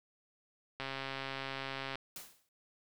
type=click train; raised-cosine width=0.3 ms; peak=-23 dBFS; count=157; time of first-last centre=0.8-1.956 s; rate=135 Hz
type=noise with exponential decay; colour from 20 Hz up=white; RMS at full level=-43 dBFS; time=2.16-2.49 s; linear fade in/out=2 ms; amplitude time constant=71 ms
effects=none